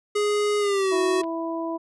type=tone with pitch glide; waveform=square; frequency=415.3 to 370 Hz; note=G#4 to F#4; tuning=0 to 0 cents; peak=-21 dBFS; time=0.15-1.22 s; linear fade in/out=10 ms; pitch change=-200 cents; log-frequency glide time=0.59-0.98 s
type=harmonic tone; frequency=330 Hz; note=E4; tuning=2 cents sharp; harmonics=1 / 2 / 3; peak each=-28 / -31 / -33 dBFS; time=0.91-1.78 s; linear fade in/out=20 ms
type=clicks; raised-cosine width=0.3 ms; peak=-29 dBFS; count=2; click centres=1.235 / 1.241 s
effects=resampled to 24000 Hz